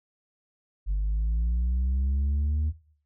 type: linear sweep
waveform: sine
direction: up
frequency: 47.9 to 77.78 Hz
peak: -20 dBFS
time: 0.86-2.73 s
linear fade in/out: 50 ms
effects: noise-tail reverb RT60 0.5 s tail -17 dB re dry + tanh soft clip ceiling -22 dBFS